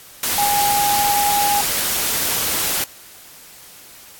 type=tone in noise; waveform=sine; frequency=818 Hz; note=G#5; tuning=26 cents flat; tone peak=-16 dBFS; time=0.38-1.61 s; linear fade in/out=2 ms; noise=white; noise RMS=-20 dBFS; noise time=0.23-2.84 s; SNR=+1 dB; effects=white hiss -42 dBFS RMS until 4.19 s + AAC 64 kbps